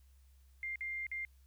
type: tone with dropouts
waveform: sine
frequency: 2100 Hz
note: C7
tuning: 6 cents sharp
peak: -37 dBFS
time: 0.63-1.25 s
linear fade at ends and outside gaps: 1 ms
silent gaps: 0.758-0.808 / 1.067-1.115 s
effects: added 66 Hz sine -60 dBFS peak until 1.46 s + white hiss -75 dBFS RMS until 1.46 s